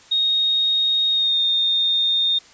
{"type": "tone with pitch glide", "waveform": "sine", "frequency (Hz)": [3729, 3661], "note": ["A#7", "A#7"], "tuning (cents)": [0, -32], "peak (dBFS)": -16, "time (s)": [0.11, 2.39], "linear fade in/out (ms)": 10, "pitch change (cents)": -32, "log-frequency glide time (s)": [1.11, 1.4], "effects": ["white hiss -48 dBFS RMS until 2.53 s", "resampled to 16000 Hz"]}